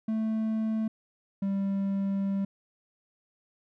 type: tone pair in turn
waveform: triangle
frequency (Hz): 220 / 196.45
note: A3 / G3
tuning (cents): 0 / +4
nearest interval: major second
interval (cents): 196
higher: first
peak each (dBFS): -24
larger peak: neither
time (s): 0.08-0.88 / 1.42-2.45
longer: second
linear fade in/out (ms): 5
effects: none